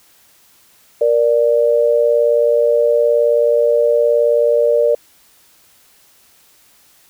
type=tone pair together; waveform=sine; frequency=470 / 589 Hz; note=A#4 / D5; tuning=+14 / +5 cents; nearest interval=major third; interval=391 cents; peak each=-13 dBFS; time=1.01-4.95 s; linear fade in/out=5 ms; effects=white hiss -51 dBFS RMS until 7.09 s